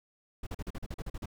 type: noise bursts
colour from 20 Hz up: brown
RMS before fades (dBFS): -37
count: 11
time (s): 0.43-1.258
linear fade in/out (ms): 5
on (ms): 38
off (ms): 41
effects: none